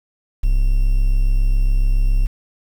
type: tone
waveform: triangle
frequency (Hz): 33.61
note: C1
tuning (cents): +47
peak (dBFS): -10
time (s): 0.43-2.27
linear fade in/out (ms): 10
effects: 7-bit